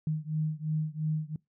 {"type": "beating tone pair", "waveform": "sine", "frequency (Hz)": [153.9, 156.8], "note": ["D#3", "D#3"], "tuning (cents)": [-19, 14], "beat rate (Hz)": 2.9, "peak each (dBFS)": [-31, -32], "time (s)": [0.07, 1.36], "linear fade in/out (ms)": 2, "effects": ["noise-tail reverb RT60 0.2 s tail -24 dB re dry"]}